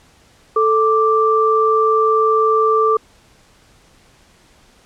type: tone pair together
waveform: sine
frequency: 440 / 1174.7 Hz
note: A4 / D6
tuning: 0 / 0 cents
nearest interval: octave + perfect fourth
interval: 1700 cents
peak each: -14 dBFS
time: 0.56-2.97 s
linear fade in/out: 5 ms
effects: pink hiss -51 dBFS RMS until 4.85 s + low-pass 9000 Hz 12 dB/octave